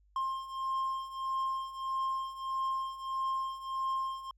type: beating tone pair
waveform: triangle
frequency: 1060 / 1061.6 Hz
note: C6 / C6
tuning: +22 / +25 cents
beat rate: 1.6 Hz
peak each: -36 / -32 dBFS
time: 0.16-4.31 s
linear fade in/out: 2 ms
effects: added 50 Hz sine -63 dBFS peak until 4.37 s